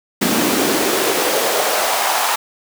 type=noise with high-pass filter sweep; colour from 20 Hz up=pink; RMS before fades=-17 dBFS; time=0.21-2.36 s; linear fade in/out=10 ms; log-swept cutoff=220 to 930 Hz; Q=2.5; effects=none